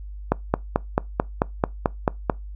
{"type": "click train", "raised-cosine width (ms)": 1, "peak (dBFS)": -3, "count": 10, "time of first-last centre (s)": [0.32, 2.298], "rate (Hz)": 4.55, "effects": ["noise-tail reverb RT60 0.2 s tail -23 dB re dry", "added 50 Hz sine -33 dBFS peak until 2.55 s"]}